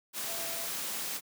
sine tone in noise, 670 Hz, E5, 28 cents sharp, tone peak -44 dBFS, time 0.25-0.69 s, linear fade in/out 50 ms, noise white, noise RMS -36 dBFS, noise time 0.13-1.21 s, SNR -11 dB, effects high-pass 150 Hz 12 dB/octave

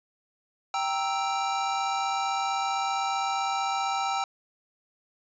square chord, E diminished, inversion first, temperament equal, 784 / 932.3 / 1318.5 Hz, G5 / Bb5 / E6, 0 / 0 / 0 cents, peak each -29 / -34 / -32 dBFS, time 0.74-4.24 s, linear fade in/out 2 ms, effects resampled to 16000 Hz

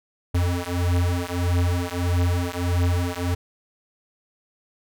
square beating tone pair, 87.31 / 88.91 Hz, F2 / F2, 0 / +31 cents, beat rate 1.6 Hz, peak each -24 dBFS, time 0.34-3.35 s, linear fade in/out 10 ms, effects none

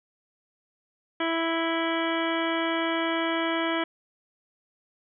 harmonic tone, 329.6 Hz, E4, in tune, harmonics 1 / 2 / 3 / 4 / 5 / 6 / 7 / 9 / 10, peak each -28 / -31 / -33 / -34 / -35 / -36 / -36 / -38 / -38 dBFS, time 1.2-3.84 s, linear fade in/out 5 ms, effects none

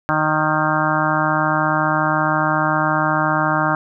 harmonic tone with a mistuned harmonic, 154.5 Hz, D#3, 12 cents flat, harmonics 1 / 2 / 4 / 5 / 6 / 7 / 8 / 9 / 10, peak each -24 / -24 / -24 / -24 / -24 / -24 / -24 / -24 / -24 dBFS, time 0.09-3.75 s, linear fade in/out 0 ms, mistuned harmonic 10, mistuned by +36 cents, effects none

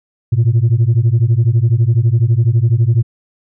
sine beating tone pair, 110 / 122 Hz, A2 / B2, 0 / -21 cents, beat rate 12 Hz, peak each -10 dBFS, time 0.32-3.03 s, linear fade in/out 10 ms, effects tanh soft clip ceiling -6 dBFS

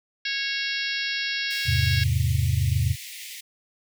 harmonic tone, 550 Hz, C#5, 14 cents flat, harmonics 3 / 4 / 5 / 6 / 7 / 8 / 9 / 10, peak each -31 / -32 / -33 / -34 / -34 / -35 / -36 / -36 dBFS, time 0.25-2.04 s, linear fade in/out 5 ms
pink high-pass noise, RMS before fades -39 dBFS, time 1.5-3.41 s, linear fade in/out 10 ms, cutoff 1900 Hz, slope 96 dB/octave
sine chord, E augmented, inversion none, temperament equal, 82.41 / 103.83 / 130.81 Hz, E2 / G#2 / B#2, 0 / 0 / 0 cents, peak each -24 dBFS, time 1.65-2.96 s, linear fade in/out 50 ms
effects none

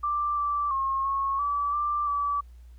sine tone with pitch steps, 1178 / 1166 / 1079 / 1095 / 1152 / 1180 / 1151 Hz, D6 / D6 / C#6 / C#6 / D6 / D6 / D6, +5 / -13 / -47 / -22 / -34 / +8 / -35 cents, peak -24 dBFS, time 0.03-2.41 s, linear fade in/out 10 ms, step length 340 ms, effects added 60 Hz sine -45 dBFS peak until 2.78 s + pink hiss -68 dBFS RMS until 2.78 s

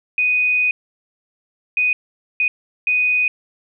sine tone bursts at uneven times, 2489 Hz, D#7, in tune, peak -14 dBFS, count 4, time 0.18-0.71 / 1.77-1.93 / 2.4-2.48 / 2.87-3.28 s, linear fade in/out 2 ms, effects none

